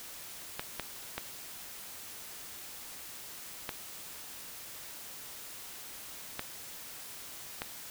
clicks, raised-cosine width 0.3 ms, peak -18 dBFS, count 6, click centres 0.595 / 0.797 / 1.18 / 3.692 / 6.394 / 7.619 s, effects white hiss -46 dBFS RMS until 7.9 s

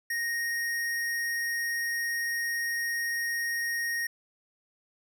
square tone, 1864.7 Hz, A#6, in tune, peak -29 dBFS, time 0.1-4.07 s, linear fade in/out 5 ms, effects none

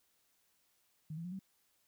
sine tone with pitch steps, 155.56 / 166.73 / 178.69 / 191.52 Hz, D#3 / E3 / F3 / G3, 0 / +20 / +40 / -40 cents, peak -40 dBFS, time 1.1-1.392 s, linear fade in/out 5 ms, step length 73 ms, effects white hiss -75 dBFS RMS until 1.87 s

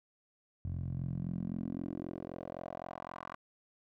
10% pulse tone with band-pass filter sweep, 43.83 Hz, F1, 7 cents sharp, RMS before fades -40 dBFS, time 0.65-3.36 s, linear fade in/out 0 ms, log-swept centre 93 to 1200 Hz, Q 2.6, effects none

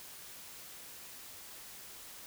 silence, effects white hiss -50 dBFS RMS until 2.26 s

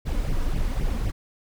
brown noise with flanger, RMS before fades -24 dBFS, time 0.05-1.12 s, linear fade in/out 20 ms, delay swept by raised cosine 0.35 to 4.15 ms, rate 3.9 Hz, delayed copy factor +0.8, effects none

